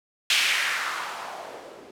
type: noise with low-pass filter sweep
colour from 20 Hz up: violet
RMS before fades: -28 dBFS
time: 0.3-1.91 s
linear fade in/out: 2 ms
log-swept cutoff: 3000 to 360 Hz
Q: 2.1
effects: none